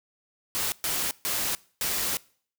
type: noise bursts at uneven times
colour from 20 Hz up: white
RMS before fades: -28 dBFS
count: 4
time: 0.55-0.72 / 0.84-1.11 / 1.25-1.55 / 1.81-2.17 s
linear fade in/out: 0 ms
effects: noise-tail reverb RT60 0.5 s tail -23 dB re dry